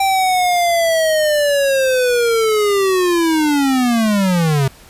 square linear sweep, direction down, 784 to 130.81 Hz, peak -13 dBFS, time 0-4.68 s, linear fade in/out 5 ms, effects pink hiss -43 dBFS RMS until 4.89 s + resampled to 32000 Hz

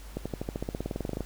accelerating click train, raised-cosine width 2 ms, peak -18 dBFS, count 19, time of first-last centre 0.17-1.207 s, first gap 86 ms, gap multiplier 0.95, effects added 50 Hz sine -42 dBFS peak until 1.25 s + pink hiss -51 dBFS RMS until 1.25 s

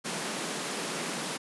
pink high-pass noise, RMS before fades -34 dBFS, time 0.04-1.38 s, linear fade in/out 20 ms, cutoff 160 Hz, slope 48 dB/octave, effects resampled to 24000 Hz

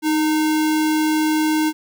sine tone with sample-and-hold, 311.1 Hz, D#4, in tune, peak -15 dBFS, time 0.02-1.73 s, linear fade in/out 50 ms, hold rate 1225 Hz, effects none

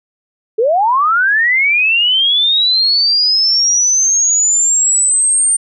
sine linear sweep, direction up, 415.3 to 8870 Hz, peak -9 dBFS, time 0.58-5.57 s, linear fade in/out 10 ms, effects none

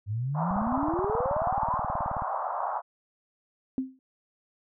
sine exponential sweep, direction up, 98.4 to 1153 Hz, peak -27 dBFS, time 0.06-1.82 s, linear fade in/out 50 ms
pink band-pass noise, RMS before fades -31 dBFS, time 0.34-2.82 s, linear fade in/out 50 ms, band 650 to 1200 Hz, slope 48 dB/octave
click train, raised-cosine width 5 ms, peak -25 dBFS, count 33, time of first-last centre 0.51-2.221 s, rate 18.7 Hz
sine tone with exponential decay, 261.6 Hz, C4, in tune, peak -22 dBFS, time 3.78-3.99 s, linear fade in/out 1 ms, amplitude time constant 44 ms
effects none

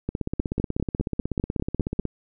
two click trains, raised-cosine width 3 ms, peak -13 / -11 dBFS, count 33 / 9, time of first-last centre 0.09-2.053 / 0.4-1.997 s, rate 16.3 / 5.01 Hz, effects none

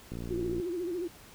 click train, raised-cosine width 3 ms, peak -26 dBFS, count 29, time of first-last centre 0.12-0.599 s, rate 58.4 Hz
sine tone with vibrato, 351 Hz, F4, 9 cents sharp, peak -31 dBFS, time 0.3-1.08 s, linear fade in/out 10 ms, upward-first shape sine, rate 14 Hz, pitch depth 93 cents each way
effects pink hiss -53 dBFS RMS until 1.34 s

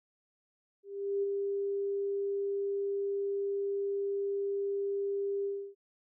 sine tone with ADSR envelope, 398.7 Hz, G4, 29 cents sharp, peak -27 dBFS, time 0.83-5.75 s, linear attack 400 ms, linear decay 17 ms, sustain -3 dB, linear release 300 ms, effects none

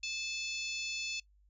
harmonic tone, 871 Hz, A5, 18 cents flat, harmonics 3 / 4 / 5 / 6 / 7 / 8, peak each -38 / -44 / -43 / -46 / -48 / -46 dBFS, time 0.03-1.2 s, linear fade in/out 5 ms, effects noise-tail reverb RT60 0.1 s tail -20 dB re dry + added 50 Hz sine -63 dBFS peak until 1.49 s

